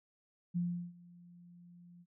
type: tone with ADSR envelope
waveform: sine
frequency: 174.61 Hz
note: F3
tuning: in tune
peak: -30 dBFS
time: 0.54-2.06 s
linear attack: 26 ms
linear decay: 360 ms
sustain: -24 dB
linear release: 50 ms
effects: none